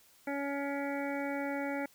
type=harmonic tone; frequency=281.2 Hz; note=C#4; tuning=25 cents sharp; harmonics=1 / 2 / 3 / 5 / 6 / 7 / 8; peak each=-36 / -38 / -41 / -45 / -48 / -45 / -45 dBFS; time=0.27-1.86 s; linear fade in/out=5 ms; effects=white hiss -63 dBFS RMS until 1.94 s